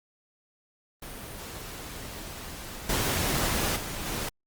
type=noise with level steps; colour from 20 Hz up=pink; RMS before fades=-40 / -27 / -35 / -32 dBFS; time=1.02-4.29 s; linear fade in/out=5 ms; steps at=2.89 / 3.76 / 4.06 s; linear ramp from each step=5 ms; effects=Opus 32 kbps